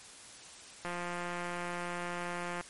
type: click train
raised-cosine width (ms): 0.5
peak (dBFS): -23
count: 309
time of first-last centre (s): 0.85-2.61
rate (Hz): 175
effects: white hiss -51 dBFS RMS until 2.69 s + MP3 48 kbps